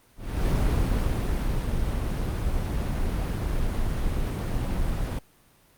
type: noise with ADSR envelope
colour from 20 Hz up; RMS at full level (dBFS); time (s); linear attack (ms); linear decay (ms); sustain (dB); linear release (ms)
brown; -22; 0.16-5.19; 320; 1200; -4; 5
effects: pink hiss -59 dBFS RMS until 5.77 s + Opus 32 kbps